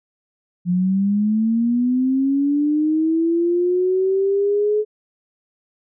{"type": "linear sweep", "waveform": "sine", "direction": "up", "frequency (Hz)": [174.61, 427.7], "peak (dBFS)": -15, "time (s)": [0.65, 4.85], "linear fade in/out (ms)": 50, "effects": []}